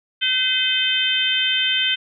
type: harmonic tone with a mistuned harmonic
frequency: 512 Hz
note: C5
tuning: 38 cents flat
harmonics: 3 / 4 / 5 / 6 / 7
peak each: -26 / -28 / -25 / -19 / -26 dBFS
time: 0.21-1.96 s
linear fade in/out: 20 ms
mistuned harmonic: 6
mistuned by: +17 cents
effects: none